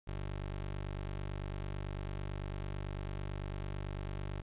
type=tone; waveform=20% pulse; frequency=49 Hz; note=G1; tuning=in tune; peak=-33 dBFS; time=0.07-4.42 s; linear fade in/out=10 ms; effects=resampled to 8000 Hz